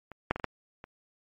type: clicks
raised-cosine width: 0.5 ms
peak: -28 / -9 / -20 / -27 / -14 / -28 dBFS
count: 6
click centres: 0.117 / 0.31 / 0.36 / 0.398 / 0.443 / 0.841 s
effects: MP3 48 kbps